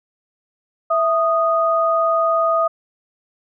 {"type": "tone pair together", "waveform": "sine", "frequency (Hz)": [659.3, 1239.6], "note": ["E5", "D#6"], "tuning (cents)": [0, -7], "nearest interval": "major seventh", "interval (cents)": 1093, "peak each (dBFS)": -17, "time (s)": [0.9, 2.68], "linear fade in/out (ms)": 10, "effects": []}